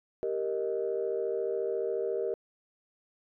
sine chord, Eb major, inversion first, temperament equal, 392 / 466.2 / 622.3 Hz, G4 / Bb4 / Eb5, 0 / 0 / 0 cents, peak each -32 / -31 / -36 dBFS, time 0.23-2.34 s, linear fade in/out 0 ms, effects tanh soft clip ceiling -20 dBFS

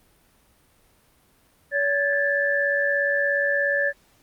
sine tone cluster, 567 / 1649 / 1746 Hz, C#5 / G#6 / A6, +39 / -13 / -14 cents, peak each -24 / -28 / -22 dBFS, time 1.71-3.93 s, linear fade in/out 50 ms, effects pink hiss -60 dBFS RMS until 4.22 s + Opus 32 kbps

